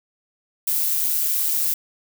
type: noise with amplitude modulation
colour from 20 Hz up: violet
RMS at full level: -19 dBFS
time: 0.67-1.74 s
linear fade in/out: 5 ms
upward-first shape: sine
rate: 155 Hz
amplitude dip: 55%
effects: none